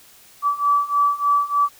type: beating tone pair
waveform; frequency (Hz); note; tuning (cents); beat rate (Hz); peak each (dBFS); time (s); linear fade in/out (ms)
sine; 1151 / 1154.3; D6 / D6; -35 / -30; 3.3; -20 / -18; 0.42-1.69; 50
effects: white hiss -49 dBFS RMS until 1.79 s